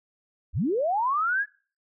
sine linear sweep, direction up, 43.03 to 1719 Hz, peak -22 dBFS, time 0.53-1.46 s, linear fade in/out 50 ms, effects noise-tail reverb RT60 0.4 s tail -23 dB re dry

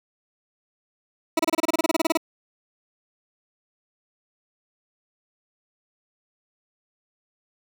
20% pulse tone bursts, 324.2 Hz, E4, 29 cents flat, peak -13 dBFS, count 16, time 1.37-2.174 s, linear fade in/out 5 ms, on 24 ms, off 28 ms, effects none

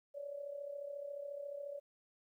sine tone with amplitude modulation, 570 Hz, C#5, 48 cents sharp, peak -39 dBFS, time 0.14-1.8 s, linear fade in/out 20 ms, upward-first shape sine, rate 34.2 Hz, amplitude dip 65%, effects 13-bit

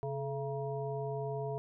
harmonic tone with a mistuned harmonic, 135.5 Hz, C#3, 39 cents flat, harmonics 1 / 3 / 5 / 7, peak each -38 / -38 / -41 / -46 dBFS, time 0.03-1.58 s, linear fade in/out 0 ms, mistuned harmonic 3, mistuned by +92 cents, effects none

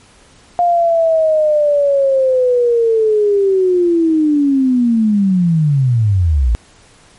sine linear sweep, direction down, 706 to 53 Hz, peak -9 dBFS, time 0.59-6.55 s, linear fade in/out 0 ms, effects pink hiss -46 dBFS RMS until 7.18 s + MP3 48 kbps

